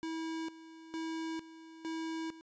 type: tone with tremolo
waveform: square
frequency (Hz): 323.8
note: E4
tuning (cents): -31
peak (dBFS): -37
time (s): 0.03-2.41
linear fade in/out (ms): 0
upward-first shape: square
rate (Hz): 1.1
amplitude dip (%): 80
effects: resampled to 16000 Hz